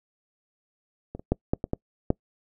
clicks, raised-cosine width 2 ms, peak -21 / -27 / -8 / -9 / -15 / -12 / -7 dBFS, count 7, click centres 1.15 / 1.195 / 1.32 / 1.535 / 1.641 / 1.734 / 2.104 s, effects noise-tail reverb RT60 0.1 s tail -26 dB re dry

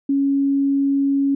sine tone, 277.2 Hz, C#4, in tune, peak -15 dBFS, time 0.09-1.35 s, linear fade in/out 5 ms, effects none

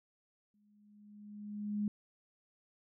sine tone with exponential growth, 207.7 Hz, G#3, in tune, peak -30 dBFS, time 0.54-1.88 s, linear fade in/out 2 ms, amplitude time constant 290 ms, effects none

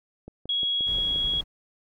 click train, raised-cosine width 2 ms, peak -27 dBFS, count 7, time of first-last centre 0.28-1.336 s, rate 5.68 Hz
sine tone, 3322 Hz, G#7, in tune, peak -23 dBFS, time 0.49-1.41 s, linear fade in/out 5 ms
brown noise, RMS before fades -37 dBFS, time 0.86-1.44 s, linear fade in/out 20 ms
effects none

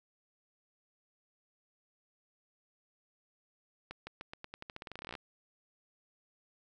accelerating click train, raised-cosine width 0.3 ms, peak -27 dBFS, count 22, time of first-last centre 3.91-5.152 s, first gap 160 ms, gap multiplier 0.88, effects none

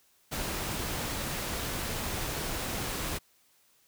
pink noise, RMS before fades -34 dBFS, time 0.31-3.19 s, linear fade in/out 20 ms, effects white hiss -66 dBFS RMS until 3.87 s

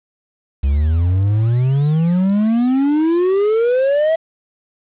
triangle exponential sweep, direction up, 66.6 to 659.3 Hz, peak -10 dBFS, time 0.63-4.16 s, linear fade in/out 10 ms, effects resampled to 8000 Hz + 7-bit

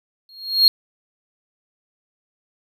triangle tone with exponential growth, 4264 Hz, C8, 32 cents sharp, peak -5 dBFS, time 0.29-0.68 s, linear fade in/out 1 ms, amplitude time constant 83 ms, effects none

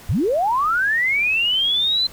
sine linear sweep, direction up, 61.8 to 4106 Hz, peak -16 dBFS, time 0.09-2.07 s, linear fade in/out 5 ms, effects pink hiss -43 dBFS RMS until 2.12 s

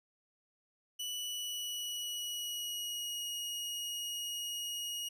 sawtooth tone with pitch glide, 2960 to 2882 Hz, F#7 to F#7, 0 to -46 cents, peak -34 dBFS, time 0.99-5.09 s, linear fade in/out 10 ms, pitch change -46 cents, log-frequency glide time 1.15-3.29 s, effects none

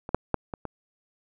clicks, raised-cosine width 1 ms, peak -21 / -6 / -8 / -19 / -19 dBFS, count 5, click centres 0.091 / 0.146 / 0.343 / 0.538 / 0.653 s, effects none

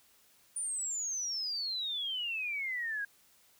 sine exponential sweep, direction down, 9450 to 1610 Hz, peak -33 dBFS, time 0.56-3.05 s, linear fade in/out 5 ms, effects white hiss -65 dBFS RMS until 3.59 s

